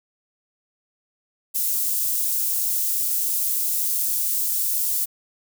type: high-pass noise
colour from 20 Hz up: white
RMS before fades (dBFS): -23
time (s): 1.54-5.06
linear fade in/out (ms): 20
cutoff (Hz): 9200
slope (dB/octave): 12
effects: none